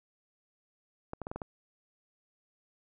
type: clicks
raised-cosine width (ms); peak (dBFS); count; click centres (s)
1; -23; 6; 1.134 / 1.217 / 1.269 / 1.315 / 1.36 / 1.418
effects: none